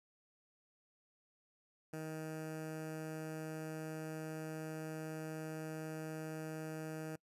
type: tone with notch filter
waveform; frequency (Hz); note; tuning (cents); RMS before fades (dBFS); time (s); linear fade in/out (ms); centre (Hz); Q
15% pulse; 157.4; D#3; +20; -44; 1.93-7.16; 5; 3700; 1.1
effects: noise-tail reverb RT60 0.1 s tail -25 dB re dry + resampled to 32000 Hz